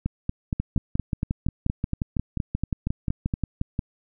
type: two click trains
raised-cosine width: 5 ms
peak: -12 / -12 dBFS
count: 15 / 19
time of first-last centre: 0.06-3.339 / 0.6-3.791 s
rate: 4.27 / 5.64 Hz
effects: none